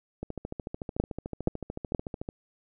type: two click trains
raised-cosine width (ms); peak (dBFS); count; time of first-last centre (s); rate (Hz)
2; -21 / -10; 29 / 3; 0.23-2.289 / 1-1.948; 13.6 / 2.11
effects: none